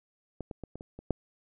clicks, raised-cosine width 2 ms, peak -23 / -25 / -26 / -28 / -29 / -30 / -13 dBFS, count 7, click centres 0.407 / 0.512 / 0.637 / 0.756 / 0.809 / 0.99 / 1.107 s, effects none

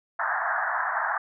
white band-pass noise, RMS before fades -27 dBFS, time 0.19-1.18 s, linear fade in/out 5 ms, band 650 to 1800 Hz, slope 96 dB/octave, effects none

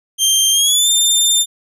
20% pulse tone with pitch glide, 3166 to 3595 Hz, G7 to A7, +17 to +36 cents, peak -5 dBFS, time 0.18-1.46 s, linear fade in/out 50 ms, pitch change +219 cents, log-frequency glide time 0.52-0.89 s, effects none

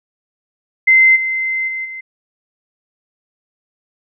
sine tone with level steps, 2071 Hz, C7, 18 cents flat, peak -6 / -16 / -20 / -26 dBFS, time 0.87-2.01 s, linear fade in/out 10 ms, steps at 1.15 / 1.67 / 1.84 s, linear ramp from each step 20 ms, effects none

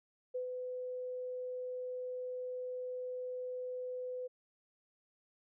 sine tone with ADSR envelope, 503 Hz, B4, 32 cents sharp, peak -34 dBFS, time 0.34-4.28 s, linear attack 14 ms, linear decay 110 ms, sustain -4 dB, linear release 19 ms, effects none

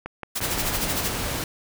click train, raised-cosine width 0.5 ms, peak -17 dBFS, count 6, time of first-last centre 0.06-0.924 s, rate 5.79 Hz
white noise with tremolo, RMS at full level -26 dBFS, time 0.35-1.12 s, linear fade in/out 10 ms, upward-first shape sine, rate 13 Hz, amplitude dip 90%
pink noise, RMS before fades -28 dBFS, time 0.41-1.44 s, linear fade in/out 2 ms
effects none

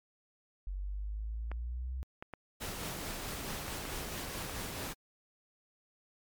sine exponential sweep, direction up, 46.25 to 65.5 Hz, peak -35 dBFS, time 0.67-2.03 s, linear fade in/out 0 ms
clicks, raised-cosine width 0.5 ms, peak -27 dBFS, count 6, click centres 1.516 / 2.225 / 2.337 / 3.681 / 3.853 / 4.496 s
pink noise with tremolo, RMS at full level -39 dBFS, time 2.6-4.94 s, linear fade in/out 20 ms, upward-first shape sine, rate 4.6 Hz, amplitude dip 25%
effects MP3 96 kbps

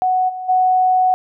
sine tone with level steps, 741 Hz, F#5, 2 cents sharp, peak -13 / -24 / -11 dBFS, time 0.02-1.14 s, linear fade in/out 0 ms, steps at 0.28 / 0.48 s, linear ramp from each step 20 ms, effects none

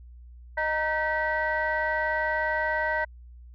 sine tone cluster, 618 / 933 / 1539 / 1939 Hz, D#5 / A#5 / G6 / B6, -12 / +1 / -32 / -32 cents, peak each -29 dBFS, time 0.57-3.05 s, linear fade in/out 10 ms, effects tanh soft clip ceiling -16 dBFS + added 60 Hz sine -44 dBFS peak until 3.54 s

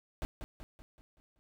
brown noise with echo, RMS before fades -35 dBFS, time 0.22-0.25 s, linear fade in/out 0 ms, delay 190 ms, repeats 6, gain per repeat -6 dB, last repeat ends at 1.39 s, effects none

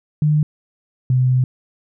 sine tone pair in turn, 151.1 / 127.66 Hz, D3 / C3, +50 / -42 cents, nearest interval minor third, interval 292 cents, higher first, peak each -12 dBFS, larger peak neither, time 0.22-0.43 / 1.1-1.44 s, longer second, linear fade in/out 2 ms, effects none

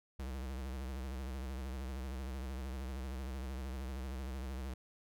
square tone with vibrato, 65.41 Hz, C2, in tune, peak -40 dBFS, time 0.19-4.74 s, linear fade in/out 5 ms, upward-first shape sine, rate 13 Hz, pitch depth 96 cents each way, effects none

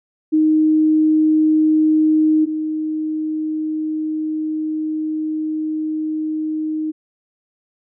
sine tone pair in turn, 311.1 / 311.1 Hz, D#4 / D#4, 0 / 0 cents, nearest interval unison, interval 0 cents, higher neither, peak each -11 / -19 dBFS, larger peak first, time 0.32-2.46 / 2.46-6.92 s, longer second, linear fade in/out 20 ms, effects none

